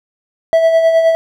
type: tone with tremolo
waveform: triangle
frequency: 655 Hz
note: E5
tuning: 11 cents flat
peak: -4 dBFS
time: 0.53-1.15 s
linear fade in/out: 0 ms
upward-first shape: sine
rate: 9.6 Hz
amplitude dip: 45%
effects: none